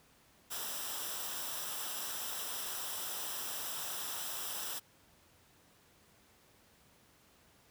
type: noise with comb filter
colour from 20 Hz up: white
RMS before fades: -40 dBFS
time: 0.5-4.8 s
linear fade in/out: 20 ms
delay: 0.45 ms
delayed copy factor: -0.6
effects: pink hiss -65 dBFS RMS until 7.7 s + high-pass 60 Hz 12 dB/octave